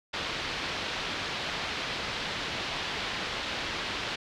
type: low-pass noise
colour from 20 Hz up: white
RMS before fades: -34 dBFS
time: 0.13-4.16 s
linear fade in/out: 10 ms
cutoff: 4100 Hz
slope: 24 dB/octave
effects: none